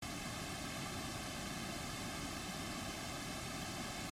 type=noise with comb filter; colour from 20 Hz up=pink; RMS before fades=-43 dBFS; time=0.02-4.1 s; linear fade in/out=5 ms; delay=2.1 ms; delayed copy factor=-0.8; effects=low-pass 9000 Hz 12 dB/octave + MP3 64 kbps